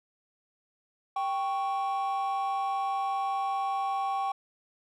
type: tone pair together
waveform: triangle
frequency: 783.7 / 1108.7 Hz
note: G5 / C#6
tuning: -1 / 0 cents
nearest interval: tritone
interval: 601 cents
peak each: -26 / -30 dBFS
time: 1.16-4.32 s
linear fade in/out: 5 ms
effects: tanh soft clip ceiling -21 dBFS